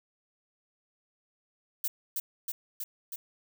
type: noise with echo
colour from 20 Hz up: violet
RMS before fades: -30 dBFS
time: 1.84-1.88 s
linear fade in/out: 5 ms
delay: 320 ms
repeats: 4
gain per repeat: -2 dB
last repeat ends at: 3.16 s
effects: none